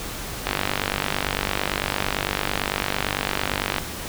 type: click train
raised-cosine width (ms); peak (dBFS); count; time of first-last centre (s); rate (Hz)
0.3; -5; 163; 0.47-3.783; 48.9
effects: pink hiss -32 dBFS RMS until 4.08 s